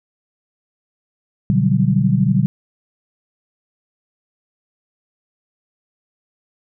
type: chord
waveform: sine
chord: G major seventh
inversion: first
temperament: equal with one note detuned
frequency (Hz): 123.47 / 146.83 / 183.51 / 196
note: B2 / D3 / F#3 / G3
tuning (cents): 0 / 0 / -14 / 0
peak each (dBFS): -18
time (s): 1.5-2.46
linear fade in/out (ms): 0
effects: none